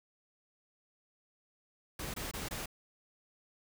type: noise bursts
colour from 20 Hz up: pink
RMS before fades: -40 dBFS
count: 4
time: 1.99-2.659 s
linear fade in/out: 5 ms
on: 150 ms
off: 23 ms
effects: none